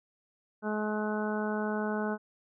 harmonic tone, 212.5 Hz, G#3, 40 cents sharp, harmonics 1 / 2 / 3 / 4 / 5 / 6 / 7, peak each -32 / -35 / -38 / -39 / -43 / -44 / -39 dBFS, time 0.62-2.18 s, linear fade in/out 50 ms, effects none

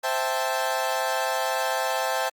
30% pulse chord, A minor seventh, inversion first, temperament equal, 523.3 / 659.3 / 784 / 880 Hz, C5 / E5 / G5 / A5, 0 / 0 / 0 / 0 cents, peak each -27 dBFS, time 0.03-2.3 s, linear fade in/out 20 ms, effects Opus 48 kbps

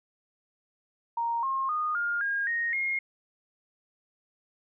sine tone with pitch steps, 932.3 / 1070.9 / 1230.2 / 1413.1 / 1623.2 / 1864.6 / 2142 Hz, A#5 / C6 / D#6 / F6 / G#6 / A#6 / C7, 0 / +40 / -20 / +20 / -40 / 0 / +40 cents, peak -26 dBFS, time 1.17-2.99 s, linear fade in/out 5 ms, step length 260 ms, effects none

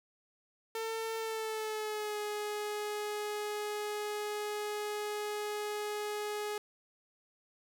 sawtooth tone with pitch glide, 448.8 to 418.7 Hz, A4 to G#4, +34 to +14 cents, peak -31 dBFS, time 0.75-6.58 s, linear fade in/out 2 ms, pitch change -120 cents, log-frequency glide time 1.17-2.18 s, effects none

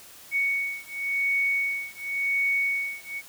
sine beating tone pair, 2227 / 2227.92 Hz, C#7 / C#7, +7 / +8 cents, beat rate 0.92 Hz, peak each -27 dBFS, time 0.31-3.22 s, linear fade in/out 50 ms, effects white hiss -48 dBFS RMS until 3.28 s

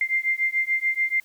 sine beating tone pair, 2093 / 2099.9 Hz, C7 / C7, 0 / +6 cents, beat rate 6.9 Hz, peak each -24 dBFS, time 0.01-1.2 s, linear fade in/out 2 ms, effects white hiss -57 dBFS RMS until 1.24 s

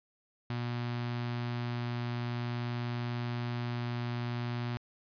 sawtooth tone with notch filter, 120.5 Hz, B2, 42 cents flat, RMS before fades -35 dBFS, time 0.5-4.77 s, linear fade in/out 0 ms, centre 490 Hz, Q 1.7, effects resampled to 11025 Hz

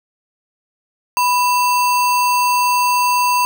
sine tone with sample-and-hold, 987.8 Hz, B5, in tune, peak -12 dBFS, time 1.17-3.45 s, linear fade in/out 0 ms, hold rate 3675 Hz, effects none

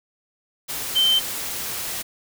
sine tone in noise, 3105 Hz, G7, 17 cents flat, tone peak -15 dBFS, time 0.95-1.2 s, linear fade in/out 20 ms, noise white, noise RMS -29 dBFS, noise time 0.68-2.03 s, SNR +11 dB, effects none

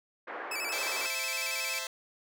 white band-pass noise, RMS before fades -40 dBFS, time 0.27-1.07 s, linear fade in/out 10 ms, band 340 to 1700 Hz, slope 24 dB/octave
sawtooth tone with vibrato, 2453 Hz, D#7, 25 cents flat, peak -30 dBFS, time 0.51-1.79 s, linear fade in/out 5 ms, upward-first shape square, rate 11 Hz, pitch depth 96 cents each way
5% pulse chord, A minor, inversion first, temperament equal, 523.3 / 659.3 / 880 Hz, C5 / E5 / A5, 0 / 0 / 0 cents, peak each -27 / -27 / -30 dBFS, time 0.72-1.87 s, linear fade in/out 2 ms
effects none

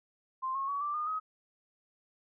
sine tone with pitch steps, 1046.5 / 1087.2 / 1129.4 / 1173.3 / 1218.9 / 1266.3 Hz, C6 / C#6 / C#6 / D6 / D#6 / D#6, 0 / -34 / +32 / -2 / -36 / +30 cents, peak -31 dBFS, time 0.42-1.2 s, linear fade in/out 20 ms, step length 130 ms, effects none

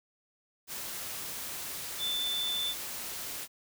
sine tone in noise, 3525 Hz, A7, 2 cents sharp, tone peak -30 dBFS, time 1.98-2.75 s, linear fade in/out 50 ms, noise white, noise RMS -39 dBFS, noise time 0.67-3.48 s, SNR +6 dB, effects none

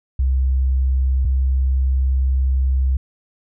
sine tone pair in turn, 65.41 / 65.66 Hz, C2 / C2, 0 / +7 cents, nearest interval unison, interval 7 cents, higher second, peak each -14 dBFS, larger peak neither, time 0.19-1.25 / 1.25-2.97 s, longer second, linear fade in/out 5 ms, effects none

